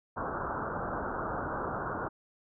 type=low-pass noise; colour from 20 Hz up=white; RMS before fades=-35 dBFS; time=0.16-2.09 s; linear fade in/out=20 ms; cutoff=1500 Hz; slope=96 dB/octave; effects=none